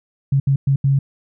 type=tone bursts at uneven times; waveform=sine; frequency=137.5 Hz; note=C#3; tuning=14 cents flat; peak=-12 dBFS; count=4; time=0.32-0.4 / 0.47-0.56 / 0.67-0.76 / 0.84-0.99 s; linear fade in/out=5 ms; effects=none